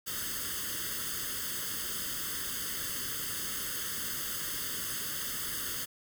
white noise with comb filter, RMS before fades -36 dBFS, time 0.06-5.86 s, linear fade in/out 20 ms, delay 0.62 ms, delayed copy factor +1, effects none

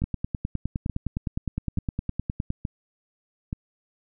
two click trains, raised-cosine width 5 ms, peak -16 / -14 dBFS, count 5 / 25, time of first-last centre 0.02-3.529 / 0.04-2.504 s, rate 1.14 / 9.74 Hz, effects none

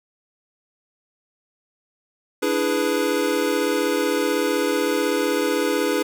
square chord, E dominant seventh, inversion third, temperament equal, 293.7 / 329.6 / 415.3 / 493.9 Hz, D4 / E4 / G#4 / B4, 0 / 0 / 0 / 0 cents, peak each -26 / -27 / -25 / -25 dBFS, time 2.42-6.03 s, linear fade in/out 10 ms, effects none

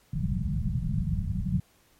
white low-pass noise, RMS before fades -28 dBFS, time 0.13-1.6 s, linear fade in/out 5 ms, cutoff 200 Hz, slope 96 dB/octave, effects pink hiss -63 dBFS RMS until 1.99 s + MP3 64 kbps

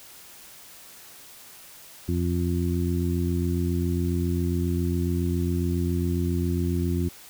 harmonic tone, 87.31 Hz, F2, in tune, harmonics 1 / 2 / 3 / 4, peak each -25 / -28 / -30 / -31 dBFS, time 2.08-7.09 s, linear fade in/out 10 ms, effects white hiss -47 dBFS RMS until 7.29 s

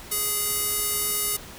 square tone with band-pass filter, 415.3 Hz, G#4, in tune, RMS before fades -26 dBFS, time 0.11-1.37 s, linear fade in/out 10 ms, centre 12000 Hz, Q 1.6, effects pink hiss -42 dBFS RMS until 1.58 s

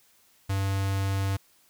square tone with notch filter, 97.6 Hz, G2, 7 cents flat, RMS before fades -27 dBFS, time 0.49-1.37 s, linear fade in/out 10 ms, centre 380 Hz, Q 1.5, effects white hiss -62 dBFS RMS until 1.69 s

